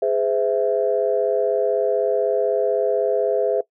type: chord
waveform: sine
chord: Ab augmented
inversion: none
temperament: equal with one note detuned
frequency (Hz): 415.3 / 511.3 / 659.3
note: Ab4 / C5 / E5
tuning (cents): 0 / -40 / 0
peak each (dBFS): -21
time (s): 0.02-3.61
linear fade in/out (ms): 5
effects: noise-tail reverb RT60 0.1 s tail -20 dB re dry + tanh soft clip ceiling -7 dBFS